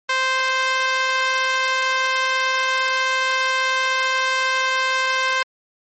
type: tone with band-pass filter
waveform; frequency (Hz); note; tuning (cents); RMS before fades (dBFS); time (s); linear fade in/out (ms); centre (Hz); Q
5% pulse; 522; C5; -4; -20; 0.09-5.43; 5; 1300; 1.1
effects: MP3 32 kbps